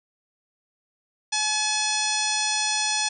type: harmonic tone with a mistuned harmonic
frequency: 854 Hz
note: G#5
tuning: 48 cents sharp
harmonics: 1 / 2 / 3 / 4 / 5 / 6 / 7 / 8 / 10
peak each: -30 / -34 / -30 / -30 / -32 / -30 / -30 / -33 / -32 dBFS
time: 1.32-3.09 s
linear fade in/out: 10 ms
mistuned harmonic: 7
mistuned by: -39 cents
effects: none